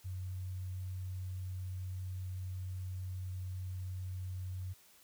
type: tone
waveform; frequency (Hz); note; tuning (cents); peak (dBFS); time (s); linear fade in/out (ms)
sine; 92.5; F#2; 0; -38; 0.04-4.74; 20
effects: white hiss -63 dBFS RMS until 5.03 s